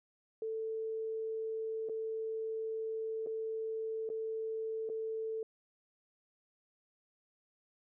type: tone with dropouts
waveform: sine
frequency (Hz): 443.3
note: A4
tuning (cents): +13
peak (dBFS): -35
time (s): 0.42-5.43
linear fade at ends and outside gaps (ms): 2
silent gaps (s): 1.888-1.895 / 3.263-3.27 / 4.091-4.1 / 4.891-4.898
effects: none